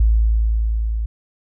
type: tone with level ramp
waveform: sine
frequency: 55 Hz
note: A1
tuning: in tune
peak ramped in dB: -10 to -19 dBFS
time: 0-1.06 s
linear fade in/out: 5 ms
effects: none